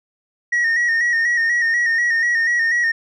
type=tone with vibrato; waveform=sine; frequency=1874 Hz; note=A#6; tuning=9 cents sharp; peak=-12 dBFS; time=0.52-2.92 s; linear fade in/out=10 ms; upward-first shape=square; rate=4.1 Hz; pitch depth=39 cents each way; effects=tanh soft clip ceiling -14 dBFS